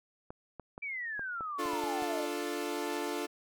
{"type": "clicks", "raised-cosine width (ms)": 1, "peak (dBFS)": -29, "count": 9, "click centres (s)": [0.305, 0.597, 0.779, 1.194, 1.408, 1.657, 1.734, 1.838, 2.023]}
{"type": "exponential sweep", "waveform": "sine", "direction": "down", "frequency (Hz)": [2349, 582], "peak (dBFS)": -35, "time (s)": [0.82, 2.26], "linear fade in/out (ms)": 10}
{"type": "chord", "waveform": "sawtooth", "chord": "D minor", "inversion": "none", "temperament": "equal", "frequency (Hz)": [293.7, 349.2, 440], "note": ["D4", "F4", "A4"], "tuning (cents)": [0, 0, 0], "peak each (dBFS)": -34, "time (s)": [1.58, 3.27], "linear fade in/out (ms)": 20}
{"effects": []}